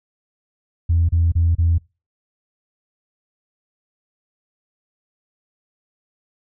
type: tone bursts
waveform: sine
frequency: 84 Hz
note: E2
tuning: 33 cents sharp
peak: -12 dBFS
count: 4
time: 0.89-1.783 s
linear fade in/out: 10 ms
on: 200 ms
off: 31 ms
effects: noise-tail reverb RT60 0.3 s tail -26 dB re dry + tanh soft clip ceiling -9 dBFS